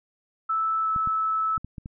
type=tone with pitch glide; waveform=sine; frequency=1314 to 1305.7 Hz; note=E6 to E6; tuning=-6 to -17 cents; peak=-22 dBFS; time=0.49-1.58 s; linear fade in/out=10 ms; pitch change=-11 cents; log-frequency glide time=0.82-0.88 s
type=clicks; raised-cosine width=5 ms; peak=-24 dBFS; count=6; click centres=0.962 / 1.074 / 1.578 / 1.646 / 1.782 / 1.859 s
effects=none